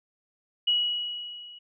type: tone with level ramp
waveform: sine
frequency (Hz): 2917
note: F#7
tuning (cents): -25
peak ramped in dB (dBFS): -19 to -44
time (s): 0.67-1.59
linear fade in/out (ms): 10
effects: none